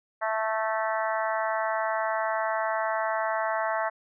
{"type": "harmonic tone with a mistuned harmonic", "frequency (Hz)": 220, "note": "A3", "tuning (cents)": 0, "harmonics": [3, 4, 5, 6, 7, 8, 9], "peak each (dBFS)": [-29, -31, -33, -35, -36, -37, -38], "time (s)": [0.21, 3.9], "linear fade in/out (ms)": 20, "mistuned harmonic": 9, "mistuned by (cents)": -28, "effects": []}